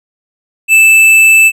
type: tone with tanh clipping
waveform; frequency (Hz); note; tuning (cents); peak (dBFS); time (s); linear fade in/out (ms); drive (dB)
sine; 2637; E7; 0; -4; 0.68-1.52; 50; 12
effects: none